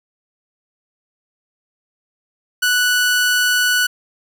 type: tone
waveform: sawtooth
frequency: 1480 Hz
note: F#6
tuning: in tune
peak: -10 dBFS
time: 2.62-3.87 s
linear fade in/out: 10 ms
effects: none